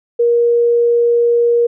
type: tone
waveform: sine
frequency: 473 Hz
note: A#4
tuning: 25 cents sharp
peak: -9 dBFS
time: 0.19-1.67 s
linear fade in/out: 10 ms
effects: none